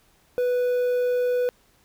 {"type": "tone with quantisation", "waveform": "triangle", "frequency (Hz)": 493.9, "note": "B4", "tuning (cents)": 0, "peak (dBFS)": -18, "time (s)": [0.38, 1.49], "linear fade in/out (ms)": 0, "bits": 8, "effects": ["pink hiss -61 dBFS RMS until 1.84 s"]}